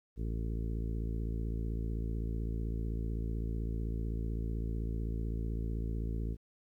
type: harmonic tone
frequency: 55.8 Hz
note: A1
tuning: 25 cents sharp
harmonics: 1 / 2 / 3 / 4 / 5 / 6 / 7 / 8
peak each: -34 / -40 / -44 / -46 / -48 / -50 / -51 / -52 dBFS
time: 0.16-6.37 s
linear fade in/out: 50 ms
effects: 12-bit